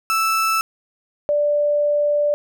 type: tone pair in turn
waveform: 35% pulse / sine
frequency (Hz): 1318.5 / 587.3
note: E6 / D5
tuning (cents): 0 / 0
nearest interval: octave + major second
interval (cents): 1400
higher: first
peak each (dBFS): -15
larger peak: neither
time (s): 0.1-0.61 / 1.29-2.34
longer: second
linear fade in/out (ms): 0
effects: none